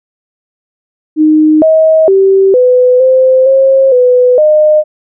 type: tone with pitch steps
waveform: sine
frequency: 308.9 / 636 / 386.9 / 501 / 519 / 536 / 498.3 / 611 Hz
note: D#4 / D#5 / G4 / B4 / C5 / C5 / B4 / D#5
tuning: -12 / +38 / -23 / +25 / -14 / +42 / +15 / -32 cents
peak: -3 dBFS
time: 1.16-4.84 s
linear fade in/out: 50 ms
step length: 460 ms
effects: none